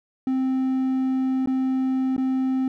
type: tone with dropouts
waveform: triangle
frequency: 261.6 Hz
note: C4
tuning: in tune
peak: -18 dBFS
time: 0.27-2.68 s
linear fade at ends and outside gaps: 2 ms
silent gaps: 1.46-1.473 / 2.165-2.179 s
effects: none